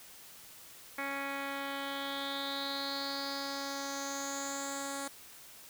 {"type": "tone with low-pass filter sweep", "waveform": "10% pulse", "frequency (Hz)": 277.2, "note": "C#4", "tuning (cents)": 0, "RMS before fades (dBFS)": -38, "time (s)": [0.98, 5.08], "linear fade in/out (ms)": 5, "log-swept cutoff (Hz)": [2300, 8700], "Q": 6, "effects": ["white hiss -53 dBFS RMS until 5.69 s"]}